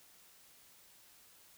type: silence
effects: white hiss -62 dBFS RMS until 1.57 s